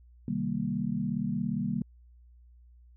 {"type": "chord", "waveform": "sine", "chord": "C minor seventh", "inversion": "none", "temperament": "equal", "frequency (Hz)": [130.81, 155.56, 196, 233.1], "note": ["C3", "Eb3", "G3", "Bb3"], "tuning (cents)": [0, 0, 0, 0], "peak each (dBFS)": [-38, -35, -32, -32], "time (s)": [0.28, 1.82], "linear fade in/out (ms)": 2, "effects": ["added 60 Hz sine -53 dBFS peak until 2.96 s"]}